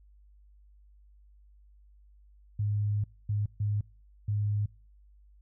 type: tone bursts at uneven times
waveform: sine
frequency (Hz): 103.83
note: G#2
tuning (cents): 0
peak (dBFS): -26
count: 4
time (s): 2.59-3.04 / 3.29-3.46 / 3.6-3.81 / 4.28-4.66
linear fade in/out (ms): 5
effects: noise-tail reverb RT60 0.4 s tail -26 dB re dry + added 50 Hz sine -55 dBFS peak until 5.41 s